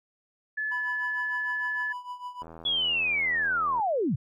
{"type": "tone", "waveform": "sine", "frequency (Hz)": 1725, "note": "A6", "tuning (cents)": -35, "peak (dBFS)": -27, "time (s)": [0.57, 1.93], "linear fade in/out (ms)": 10}
{"type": "tone with tremolo", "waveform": "triangle", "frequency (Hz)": 987.8, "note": "B5", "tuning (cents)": 0, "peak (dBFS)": -30, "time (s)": [0.71, 2.43], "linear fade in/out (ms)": 10, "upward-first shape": "triangle", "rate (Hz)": 6.6, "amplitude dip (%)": 85}
{"type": "click train", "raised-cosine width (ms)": 1, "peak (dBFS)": -30, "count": 114, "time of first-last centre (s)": [2.42, 3.798], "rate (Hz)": 82}
{"type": "linear sweep", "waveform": "sine", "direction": "down", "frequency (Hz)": [3410, 99.3], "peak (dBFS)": -23, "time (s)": [2.65, 4.16], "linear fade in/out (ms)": 10}
{"effects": ["MP3 96 kbps"]}